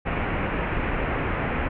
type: low-pass noise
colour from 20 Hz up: pink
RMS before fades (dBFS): -26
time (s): 0.05-1.69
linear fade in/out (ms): 20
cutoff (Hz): 2600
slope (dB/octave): 48
effects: none